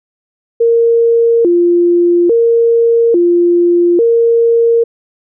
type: tone with vibrato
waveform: sine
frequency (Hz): 401.5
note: G4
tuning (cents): +41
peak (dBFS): -6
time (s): 0.6-4.84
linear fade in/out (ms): 10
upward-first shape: square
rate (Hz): 0.59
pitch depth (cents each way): 250
effects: none